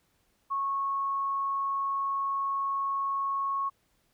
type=tone; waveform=sine; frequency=1100 Hz; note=C#6; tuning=14 cents flat; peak=-27 dBFS; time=0.5-3.7 s; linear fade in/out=20 ms; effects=pink hiss -71 dBFS RMS until 4.13 s